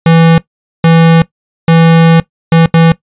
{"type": "tone bursts at uneven times", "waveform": "square", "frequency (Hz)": 164.81, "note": "E3", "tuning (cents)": 0, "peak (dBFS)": -3, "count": 5, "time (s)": [[0.06, 0.38], [0.84, 1.22], [1.68, 2.2], [2.52, 2.66], [2.74, 2.92]], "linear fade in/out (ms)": 2, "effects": ["noise-tail reverb RT60 0.1 s tail -18 dB re dry", "resampled to 8000 Hz"]}